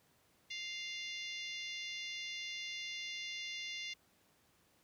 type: harmonic tone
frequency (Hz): 698.5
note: F5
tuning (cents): 0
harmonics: 3 / 4 / 5 / 6 / 7 / 8 / 9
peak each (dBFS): -45 / -47 / -47 / -52 / -53 / -55 / -56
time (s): 0.5-3.94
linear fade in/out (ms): 10
effects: pink hiss -71 dBFS RMS until 4.83 s + high-pass 80 Hz 12 dB/octave